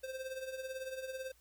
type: tone with tremolo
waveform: square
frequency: 523.3 Hz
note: C5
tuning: in tune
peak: -38 dBFS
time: 0.03-1.32 s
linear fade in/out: 10 ms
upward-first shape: triangle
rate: 18 Hz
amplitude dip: 70%
effects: added 59 Hz sine -68 dBFS peak until 1.4 s + white hiss -69 dBFS RMS until 1.4 s